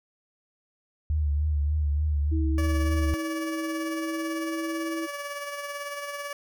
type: tone with vibrato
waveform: sine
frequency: 74.4 Hz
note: D2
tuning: 23 cents sharp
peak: -22 dBFS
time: 1.1-3.14 s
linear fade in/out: 0 ms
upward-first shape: triangle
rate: 3.4 Hz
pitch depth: 68 cents each way
type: tone with pitch glide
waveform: sine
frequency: 321.2 to 326.4 Hz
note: E4 to E4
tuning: -45 to -17 cents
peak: -29 dBFS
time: 2.31-5.07 s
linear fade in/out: 20 ms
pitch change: +28 cents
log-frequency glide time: 3.69-4.86 s
type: tone with tremolo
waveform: 15% pulse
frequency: 574 Hz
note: D5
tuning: 40 cents flat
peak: -25 dBFS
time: 2.58-6.33 s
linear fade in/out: 2 ms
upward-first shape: sine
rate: 18 Hz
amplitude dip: 40%
effects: none